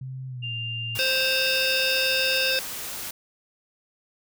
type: tone with pitch glide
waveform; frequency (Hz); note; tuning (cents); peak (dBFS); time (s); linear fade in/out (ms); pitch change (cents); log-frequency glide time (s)
sine; 130.81 to 114.54; C3 to A#2; 0 to -30; -32; 0.01-0.98; 5; -230; 0.28-0.54
type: tone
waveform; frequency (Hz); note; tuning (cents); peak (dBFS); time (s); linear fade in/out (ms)
sine; 2794; F7; 0; -30; 0.42-2.52; 20
type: noise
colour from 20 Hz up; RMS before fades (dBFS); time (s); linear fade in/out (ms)
white; -34; 0.95-3.11; 5
type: harmonic tone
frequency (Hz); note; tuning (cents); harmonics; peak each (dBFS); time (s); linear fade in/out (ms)
524; C5; +2; 1 / 3 / 5 / 7 / 9 / 10; -29 / -29 / -27 / -28 / -31 / -29; 0.99-2.59; 0
effects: none